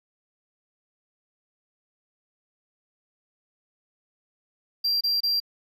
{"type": "tone bursts", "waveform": "triangle", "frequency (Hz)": 4736, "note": "D8", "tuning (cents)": 14, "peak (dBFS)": -20, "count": 3, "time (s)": [4.84, 5.402], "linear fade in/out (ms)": 10, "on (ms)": 170, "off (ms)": 26, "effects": []}